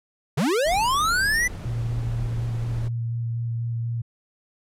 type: linear sweep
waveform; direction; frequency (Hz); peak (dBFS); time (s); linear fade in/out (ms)
square; up; 116.54 to 2016; -20; 0.37-1.48; 10
type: noise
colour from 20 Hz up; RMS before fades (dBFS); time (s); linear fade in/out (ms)
brown; -33; 0.65-2.89; 20
type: tone with vibrato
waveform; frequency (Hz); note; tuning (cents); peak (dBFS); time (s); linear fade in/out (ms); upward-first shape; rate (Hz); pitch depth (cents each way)
sine; 116.54; A#2; 0; -24; 1.65-4.02; 10; square; 4.1; 10
effects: low-pass 12000 Hz 12 dB/octave